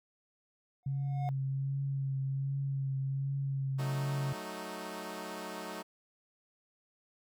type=tone with exponential growth; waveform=triangle; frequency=722 Hz; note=F#5; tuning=43 cents flat; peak=-32 dBFS; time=0.83-1.29 s; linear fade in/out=0 ms; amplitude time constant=100 ms
type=tone with vibrato; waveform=sine; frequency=136.5 Hz; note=C#3; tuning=26 cents flat; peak=-31 dBFS; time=0.86-4.33 s; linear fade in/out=5 ms; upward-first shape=triangle; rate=1.3 Hz; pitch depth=26 cents each way
type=chord; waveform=10% pulse; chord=D# diminished; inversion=first; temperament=equal; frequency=185 / 220 / 311.1 Hz; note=F#3 / A3 / D#4; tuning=0 / 0 / 0 cents; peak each=-36 dBFS; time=3.78-5.83 s; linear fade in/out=20 ms
effects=none